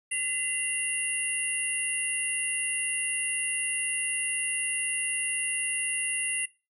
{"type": "tone cluster", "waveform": "sine", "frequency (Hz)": [2014, 2768, 8850, 9240, 10310], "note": ["B6", "F7", "C#9", "D9", "E9"], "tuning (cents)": [33, -16, -4, -29, -40], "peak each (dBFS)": [-35, -32, -37, -34, -32], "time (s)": [0.11, 6.46], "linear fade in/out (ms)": 10, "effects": ["noise-tail reverb RT60 0.3 s tail -21 dB re dry"]}